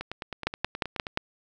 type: two click trains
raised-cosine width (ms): 0.3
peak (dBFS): -9 / -18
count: 5 / 11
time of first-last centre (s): 0.47-1.174 / 0.01-1.068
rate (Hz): 5.68 / 9.45
effects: none